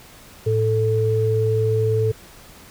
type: tone pair together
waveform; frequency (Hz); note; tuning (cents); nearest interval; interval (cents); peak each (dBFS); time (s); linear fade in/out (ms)
sine; 109.91 / 440; A2 / A4; -1 / 0; 2 octaves; 2401; -19; 0.46-2.12; 10
effects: pink hiss -45 dBFS RMS until 2.7 s